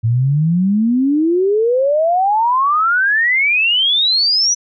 sine exponential sweep, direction up, 110 to 5970 Hz, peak -11 dBFS, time 0.03-4.55 s, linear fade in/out 20 ms, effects none

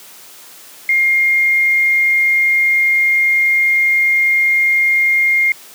sine tone, 2125 Hz, C7, 26 cents sharp, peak -10 dBFS, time 0.89-5.52 s, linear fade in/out 2 ms, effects white hiss -39 dBFS RMS until 5.74 s + high-pass 200 Hz 12 dB/octave

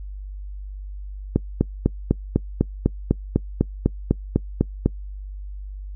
click train, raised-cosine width 3 ms, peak -3 dBFS, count 15, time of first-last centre 1.36-4.86 s, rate 4 Hz, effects noise-tail reverb RT60 0.1 s tail -23 dB re dry + added 49 Hz sine -31 dBFS peak until 5.95 s

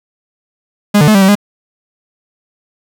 45% pulse tone with pitch steps, 205.9 / 148.6 / 214.9 / 195.6 / 191.1 / 204.8 Hz, G#3 / D3 / A3 / G3 / G3 / G#3, -15 / +21 / -41 / -4 / -44 / -24 cents, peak -5 dBFS, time 0.94-1.354 s, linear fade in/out 10 ms, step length 69 ms, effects none

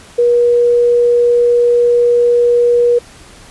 sine tone, 480 Hz, B4, 49 cents flat, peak -7 dBFS, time 0.18-2.99 s, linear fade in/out 10 ms, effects pink hiss -39 dBFS RMS until 3.5 s + resampled to 24000 Hz

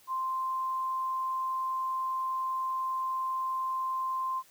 sine tone, 1045 Hz, C6, 2 cents flat, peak -29 dBFS, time 0.07-4.43 s, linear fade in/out 50 ms, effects white hiss -60 dBFS RMS until 4.5 s

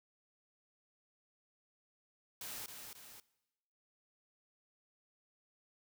white noise with echo, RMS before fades -45 dBFS, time 2.41-2.66 s, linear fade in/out 2 ms, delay 270 ms, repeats 2, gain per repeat -5 dB, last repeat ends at 3.2 s, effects noise-tail reverb RT60 1.0 s tail -20 dB re dry

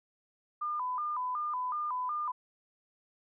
sine tone with vibrato, 1100 Hz, C#6, 14 cents flat, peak -31 dBFS, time 0.61-2.32 s, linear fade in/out 10 ms, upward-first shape square, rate 2.7 Hz, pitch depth 160 cents each way, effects none

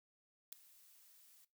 blue noise with ADSR envelope, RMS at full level -42 dBFS, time 0.52-1.45 s, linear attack 6 ms, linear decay 4 ms, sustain -23 dB, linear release 8 ms, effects noise-tail reverb RT60 0.2 s tail -17 dB re dry

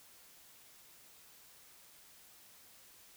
silence, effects white hiss -60 dBFS RMS until 3.16 s

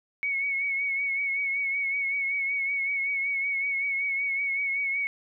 sine tone with vibrato, 2217 Hz, C#7, in tune, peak -25 dBFS, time 0.23-5.07 s, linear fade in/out 0 ms, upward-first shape triangle, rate 5.3 Hz, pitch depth 48 cents each way, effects none

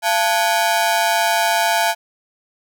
sawtooth ring-modulated tone, 784 Hz, G5, in tune, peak -8 dBFS, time 0.02-1.95 s, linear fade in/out 50 ms, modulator 99.1 Hz, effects none

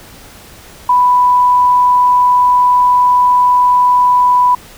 sine tone, 990 Hz, B5, 4 cents sharp, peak -6 dBFS, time 0.89-4.55 s, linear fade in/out 5 ms, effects pink hiss -37 dBFS RMS until 4.77 s

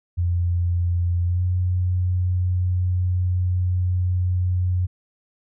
sine tone with pitch glide, 87.31 to 90.55 Hz, F2 to F#2, 0 to -37 cents, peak -18 dBFS, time 0.17-4.87 s, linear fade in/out 20 ms, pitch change +63 cents, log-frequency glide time 1.25-1.44 s, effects none

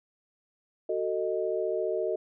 sine chord, D# diminished, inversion first, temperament just, 373.4 / 448 / 622.3 Hz, F#4 / A4 / D#5, +16 / +31 / 0 cents, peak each -31 dBFS, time 0.89-2.16 s, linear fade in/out 5 ms, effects none

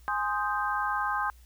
sine chord, Ab major seventh, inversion none, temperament equal, 830.6 / 1046.5 / 1244.5 / 1568 Hz, Ab5 / C6 / Eb6 / G6, 0 / 0 / 0 / 0 cents, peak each -32 dBFS, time 0.08-1.3 s, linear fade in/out 0 ms, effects added 60 Hz sine -51 dBFS peak until 1.45 s + white hiss -63 dBFS RMS until 1.45 s

